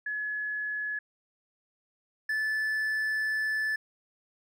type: tone pair in turn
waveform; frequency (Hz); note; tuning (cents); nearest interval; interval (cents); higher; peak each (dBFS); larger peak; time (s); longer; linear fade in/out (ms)
sine / triangle; 1700 / 1742.8; G#6 / A6; +40 / -17; unison; 43; second; -30 / -25; second; 0.06-0.99 / 2.29-3.76; second; 5
effects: none